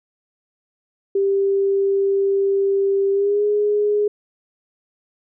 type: tone with pitch glide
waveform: sine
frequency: 393.8 to 415.5 Hz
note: G4 to G#4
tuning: +8 to +1 cents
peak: -15 dBFS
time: 1.15-4.08 s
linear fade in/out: 5 ms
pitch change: +93 cents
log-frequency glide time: 3.12-3.44 s
effects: none